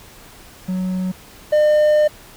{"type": "tone pair in turn", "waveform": "triangle", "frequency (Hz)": [185, 603.9], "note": ["F#3", "D5"], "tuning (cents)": [0, 48], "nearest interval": "octave + minor sixth", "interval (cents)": 2048, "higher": "second", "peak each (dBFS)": [-17, -9], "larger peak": "second", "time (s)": [[0.68, 1.12], [1.52, 2.08]], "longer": "second", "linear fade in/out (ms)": 10, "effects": ["pink hiss -43 dBFS RMS until 2.36 s"]}